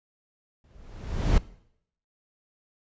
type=noise with exponential growth; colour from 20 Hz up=brown; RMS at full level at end=-18 dBFS; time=0.64-1.38 s; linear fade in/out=2 ms; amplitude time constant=160 ms; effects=noise-tail reverb RT60 0.7 s tail -20 dB re dry + resampled to 16000 Hz